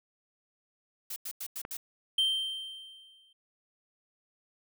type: noise bursts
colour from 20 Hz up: blue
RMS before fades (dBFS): -38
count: 5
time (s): 1.1-1.77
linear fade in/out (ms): 5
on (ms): 62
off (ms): 90
type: click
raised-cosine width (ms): 0.5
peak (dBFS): -23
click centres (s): 1.651
type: tone with exponential decay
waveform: triangle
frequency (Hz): 3136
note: G7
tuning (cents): 0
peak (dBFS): -21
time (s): 2.18-3.33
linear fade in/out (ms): 5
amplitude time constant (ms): 250
effects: none